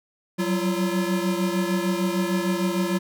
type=tone cluster; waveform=square; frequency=183.9 / 190.5 / 342.6 Hz; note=F#3 / G3 / F4; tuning=-10 / -49 / -33 cents; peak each=-27 dBFS; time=0.38-2.99 s; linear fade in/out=20 ms; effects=none